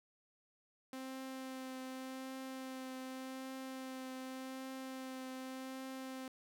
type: tone with vibrato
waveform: sawtooth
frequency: 261.6 Hz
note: C4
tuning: in tune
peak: -40 dBFS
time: 0.93-6.28 s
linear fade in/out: 2 ms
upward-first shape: triangle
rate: 0.86 Hz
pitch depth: 15 cents each way
effects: none